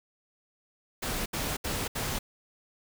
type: noise bursts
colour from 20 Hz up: pink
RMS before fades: -32 dBFS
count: 4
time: 1.02-2.19 s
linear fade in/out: 10 ms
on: 240 ms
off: 70 ms
effects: none

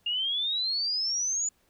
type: exponential sweep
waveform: sine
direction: up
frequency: 2811 to 7000 Hz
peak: -26 dBFS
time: 0.06-1.49 s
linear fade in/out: 5 ms
effects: pink hiss -68 dBFS RMS until 1.69 s

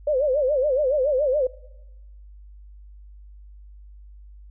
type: tone with vibrato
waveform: sine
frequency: 554.4 Hz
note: C#5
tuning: in tune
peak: -18 dBFS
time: 0.07-1.47 s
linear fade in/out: 5 ms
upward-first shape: sine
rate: 7.1 Hz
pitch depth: 170 cents each way
effects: noise-tail reverb RT60 1.0 s tail -22 dB re dry + added 50 Hz sine -42 dBFS peak until 4.5 s

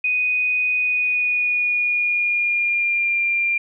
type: tone with pitch glide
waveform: sine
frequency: 2489 to 2386 Hz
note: D#7 to D7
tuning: 0 to +27 cents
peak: -17 dBFS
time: 0.04-3.58 s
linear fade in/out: 5 ms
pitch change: -73 cents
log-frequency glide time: 0.76-3.23 s
effects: none

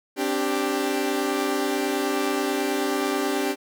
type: chord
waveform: sawtooth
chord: C suspended second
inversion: none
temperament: equal with one note detuned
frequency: 264.4 / 293.7 / 392 Hz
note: C4 / D4 / G4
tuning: +18 / 0 / 0 cents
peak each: -25 / -23 / -22 dBFS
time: 0.16-3.56 s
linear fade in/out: 50 ms
effects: none

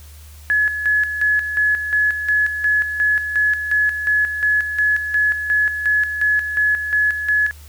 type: tone with tremolo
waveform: sine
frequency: 1700 Hz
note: G#6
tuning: 40 cents sharp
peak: -13 dBFS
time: 0.5-7.51 s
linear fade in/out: 0 ms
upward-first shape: square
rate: 2.8 Hz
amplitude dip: 60%
effects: added 75 Hz sine -38 dBFS peak until 7.68 s + white hiss -47 dBFS RMS until 7.68 s

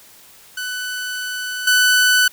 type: tone with level steps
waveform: sawtooth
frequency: 1496 Hz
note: F#6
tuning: 19 cents sharp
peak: -20 / -8 dBFS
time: 0.57-2.28 s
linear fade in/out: 5 ms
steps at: 1.67 s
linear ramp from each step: 5 ms
effects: white hiss -46 dBFS RMS until 2.32 s

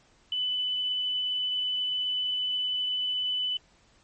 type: tone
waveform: sine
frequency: 2996 Hz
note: F#7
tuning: 21 cents sharp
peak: -26 dBFS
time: 0.32-3.57 s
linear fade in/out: 2 ms
effects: pink hiss -62 dBFS RMS until 4.03 s + MP3 32 kbps

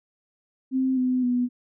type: tone with pitch steps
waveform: sine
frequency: 261.6 / 253.9 / 246.3 Hz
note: C4 / B3 / B3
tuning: 0 / +48 / -5 cents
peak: -20 dBFS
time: 0.71-1.49 s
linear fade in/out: 50 ms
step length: 260 ms
effects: none

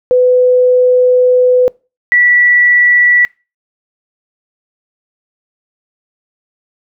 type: tone pair in turn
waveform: sine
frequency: 501 / 1952.6 Hz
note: B4 / B6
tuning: +25 / -20 cents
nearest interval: 2 octaves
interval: 2355 cents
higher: second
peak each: -5 dBFS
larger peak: neither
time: 0.11-1.68 / 2.12-3.25 s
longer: first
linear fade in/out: 0 ms
effects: noise-tail reverb RT60 0.3 s tail -25 dB re dry

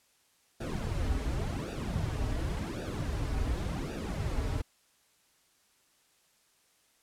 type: noise with flanger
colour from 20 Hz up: brown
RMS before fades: -33 dBFS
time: 0.6-4.62 s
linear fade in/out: 10 ms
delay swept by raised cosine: 0.94 to 5.84 ms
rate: 0.9 Hz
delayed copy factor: -0.8
effects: white hiss -68 dBFS RMS until 7.02 s + low-pass 11000 Hz 12 dB/octave

